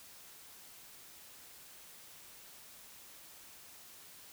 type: silence
effects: white hiss -55 dBFS RMS until 4.32 s